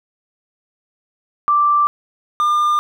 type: tone pair in turn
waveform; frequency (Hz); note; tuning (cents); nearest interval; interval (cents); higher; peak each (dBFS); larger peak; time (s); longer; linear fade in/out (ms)
sine / triangle; 1174.7 / 1202.2; D6 / D6; 0 / +40; unison; 40; second; -11; neither; 1.48-1.87 / 2.4-2.79; neither; 0
effects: none